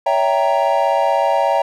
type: chord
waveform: triangle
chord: C# diminished seventh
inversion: none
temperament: equal with one note detuned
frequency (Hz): 562.8 / 659.3 / 784 / 932.3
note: C#5 / E5 / G5 / Bb5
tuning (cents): +26 / 0 / 0 / 0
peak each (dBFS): -17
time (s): 0.06-1.62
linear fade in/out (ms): 5
effects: none